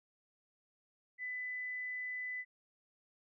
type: tone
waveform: sine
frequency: 2000 Hz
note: B6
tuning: 21 cents sharp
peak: -38 dBFS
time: 1.18-2.45 s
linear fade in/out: 50 ms
effects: none